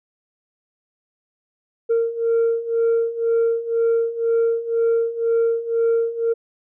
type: beating tone pair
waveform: sine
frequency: 459.3 / 461.3 Hz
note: A#4 / A#4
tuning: -26 / -18 cents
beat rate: 2 Hz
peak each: -20 / -17 dBFS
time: 1.89-6.34 s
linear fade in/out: 20 ms
effects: tanh soft clip ceiling -13 dBFS